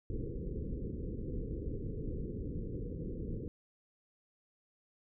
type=low-pass noise; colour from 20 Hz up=pink; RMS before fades=-39 dBFS; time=0.1-3.48 s; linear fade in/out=0 ms; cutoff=500 Hz; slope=96 dB/octave; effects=none